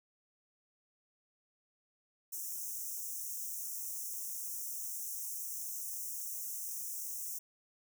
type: high-pass noise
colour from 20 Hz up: white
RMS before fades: -41 dBFS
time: 2.32-7.39 s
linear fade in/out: 10 ms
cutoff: 5600 Hz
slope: 96 dB/octave
effects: none